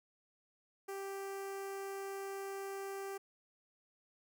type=tone with notch filter; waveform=sawtooth; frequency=392 Hz; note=G4; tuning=in tune; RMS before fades=-43 dBFS; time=0.88-3.18 s; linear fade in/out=10 ms; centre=3700 Hz; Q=1.1; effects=none